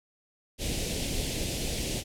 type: band-stop noise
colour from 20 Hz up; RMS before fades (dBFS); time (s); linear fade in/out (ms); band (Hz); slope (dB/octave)
pink; -31; 0.58-2.04; 50; 610 to 2400; 24
effects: low-pass 11000 Hz 12 dB/octave